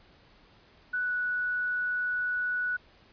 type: tone with pitch glide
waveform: sine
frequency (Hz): 1483 to 1474.5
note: F#6 to F#6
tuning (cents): +4 to -6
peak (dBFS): -27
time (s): 0.93-2.77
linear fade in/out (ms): 10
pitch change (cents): -10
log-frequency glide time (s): 1.03-1.11
effects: pink hiss -59 dBFS RMS until 3.12 s + resampled to 11025 Hz